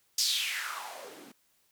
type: noise with band-pass filter sweep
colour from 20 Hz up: blue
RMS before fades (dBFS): -34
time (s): 0.18-1.32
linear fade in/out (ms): 5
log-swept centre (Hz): 5500 to 230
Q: 4.3
effects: white hiss -70 dBFS RMS until 1.71 s